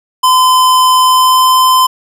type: tone with pitch glide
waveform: square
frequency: 1022 to 1027.9 Hz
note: C6 to C6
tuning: -41 to -31 cents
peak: -6 dBFS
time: 0.23-1.87 s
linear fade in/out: 10 ms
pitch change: +10 cents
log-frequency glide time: 1-1.5 s
effects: none